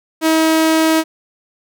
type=tone; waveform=sawtooth; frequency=319.7 Hz; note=D#4; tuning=47 cents sharp; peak=-7 dBFS; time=0.21-1.04 s; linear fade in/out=50 ms; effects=none